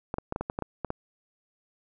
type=clicks; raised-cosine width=1 ms; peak=-16 dBFS; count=10; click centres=0.141 / 0.184 / 0.324 / 0.361 / 0.41 / 0.499 / 0.589 / 0.623 / 0.847 / 0.904 s; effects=none